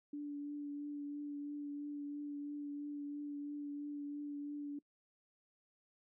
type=tone with vibrato; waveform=sine; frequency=290 Hz; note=D4; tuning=22 cents flat; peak=-40 dBFS; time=0.13-4.79 s; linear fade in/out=5 ms; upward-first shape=triangle; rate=3 Hz; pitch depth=18 cents each way; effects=noise-tail reverb RT60 0.1 s tail -22 dB re dry